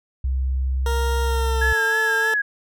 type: tone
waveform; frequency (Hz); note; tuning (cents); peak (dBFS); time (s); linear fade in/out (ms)
sine; 65.41; C2; 0; -19; 0.24-1.73; 5
type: tone with pitch glide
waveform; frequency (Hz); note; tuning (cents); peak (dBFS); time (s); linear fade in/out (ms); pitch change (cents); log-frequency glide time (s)
20% pulse; 466.2 to 444.9; A#4 to A4; 0 to +19; -19; 0.86-2.34; 2; -81; 1.22-1.7
type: tone with vibrato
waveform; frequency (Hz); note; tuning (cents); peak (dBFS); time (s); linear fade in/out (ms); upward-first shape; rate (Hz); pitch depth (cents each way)
sine; 1661.2; G#6; 0; -18; 1.61-2.42; 10; sine; 3.2; 52
effects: none